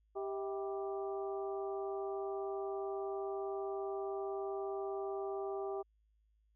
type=harmonic tone with a mistuned harmonic; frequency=196.4 Hz; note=G3; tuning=4 cents sharp; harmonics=2 / 3 / 4 / 5 / 6; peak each=-38 / -46 / -45 / -57 / -50 dBFS; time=0.15-5.83 s; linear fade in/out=20 ms; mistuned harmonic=3; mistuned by=+150 cents; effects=added 53 Hz sine -70 dBFS peak until 6.55 s